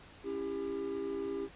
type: chord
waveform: triangle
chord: C# diminished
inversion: none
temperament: just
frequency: 277.2 / 332.6 / 399.1 Hz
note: C#4 / E4 / G4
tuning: 0 / +16 / +31 cents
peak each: -40 / -40 / -34 dBFS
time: 0.23-1.49 s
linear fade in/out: 50 ms
effects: pink hiss -55 dBFS RMS until 1.55 s + resampled to 8000 Hz